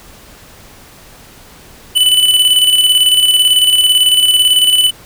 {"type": "tone with tremolo", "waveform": "square", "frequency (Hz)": 2993, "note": "F#7", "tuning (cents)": 19, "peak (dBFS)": -6, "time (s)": [1.95, 4.91], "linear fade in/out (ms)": 20, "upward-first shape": "square", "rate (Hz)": 18, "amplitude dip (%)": 45, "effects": ["pink hiss -39 dBFS RMS until 5.05 s"]}